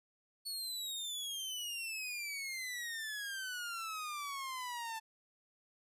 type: exponential sweep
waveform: sawtooth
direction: down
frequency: 4435 to 880 Hz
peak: -36 dBFS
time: 0.45-5 s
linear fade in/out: 20 ms
effects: resampled to 32000 Hz